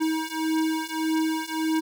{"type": "beating tone pair", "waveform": "square", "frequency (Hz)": [317.1, 318.8], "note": ["D#4", "D#4"], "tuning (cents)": [33, 42], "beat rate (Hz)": 1.7, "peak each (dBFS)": [-28, -27], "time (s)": [0, 1.81], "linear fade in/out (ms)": 20, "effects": []}